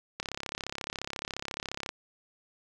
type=click train; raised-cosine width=0.2 ms; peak=-17 dBFS; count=59; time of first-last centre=0.2-1.891 s; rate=34.3 Hz; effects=none

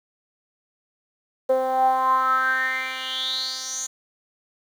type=tone with band-pass filter sweep; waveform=10% pulse; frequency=260.3 Hz; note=C4; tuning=9 cents flat; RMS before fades=-23 dBFS; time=1.49-3.87 s; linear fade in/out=10 ms; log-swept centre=530 to 6900 Hz; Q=7.9; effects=8-bit

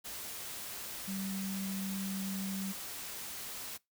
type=tone in noise; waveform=sine; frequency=193.5 Hz; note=G3; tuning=22 cents flat; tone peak=-36 dBFS; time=1.07-2.73 s; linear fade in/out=20 ms; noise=white; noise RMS=-43 dBFS; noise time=0.04-3.78 s; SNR=+4 dB; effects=noise-tail reverb RT60 0.2 s tail -23 dB re dry

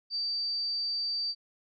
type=tone; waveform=sine; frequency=4640 Hz; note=D8; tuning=22 cents flat; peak=-29 dBFS; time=0.1-1.35 s; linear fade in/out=50 ms; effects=none

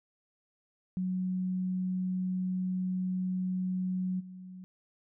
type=tone with level steps; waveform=sine; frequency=184.5 Hz; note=F#3; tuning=5 cents flat; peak=-29 / -43 dBFS; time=0.97-4.64 s; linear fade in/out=0 ms; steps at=4.19 s; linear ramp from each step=20 ms; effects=none

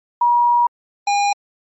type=tone pair in turn; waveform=sine / square; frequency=958 / 811.9 Hz; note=A#5 / G#5; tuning=+47 / -39 cents; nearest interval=minor third; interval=286 cents; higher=first; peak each=-11 / -15 dBFS; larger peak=first; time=0.21-0.67 / 1.07-1.33 s; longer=first; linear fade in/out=5 ms; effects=MP3 32 kbps

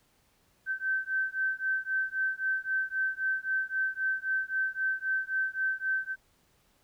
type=beating tone pair; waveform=sine; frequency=1544 / 1547.8 Hz; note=G6 / G6; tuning=-27 / -22 cents; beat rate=3.8 Hz; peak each=-31 dBFS; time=0.66-6.16 s; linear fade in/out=50 ms; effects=pink hiss -68 dBFS RMS until 6.83 s

